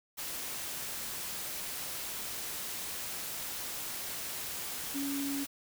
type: tone in noise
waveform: sine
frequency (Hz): 279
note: C#4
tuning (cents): +11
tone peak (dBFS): -33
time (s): 4.94-5.45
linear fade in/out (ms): 20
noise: white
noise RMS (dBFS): -39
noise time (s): 0.17-5.47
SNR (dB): +3
effects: none